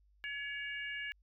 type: harmonic tone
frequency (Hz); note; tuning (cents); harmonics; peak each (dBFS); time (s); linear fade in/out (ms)
565; C#5; +33; 3 / 4 / 5; -41 / -43 / -45; 0.24-1.12; 0
effects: added 50 Hz sine -65 dBFS peak until 1.22 s